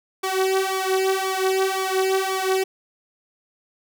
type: tone with flanger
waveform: sawtooth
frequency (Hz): 380.7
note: F#4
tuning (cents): +49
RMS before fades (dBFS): -22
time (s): 0.23-2.64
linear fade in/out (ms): 10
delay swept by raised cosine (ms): 0.87 to 3.07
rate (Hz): 1.9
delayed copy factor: +0.9
effects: none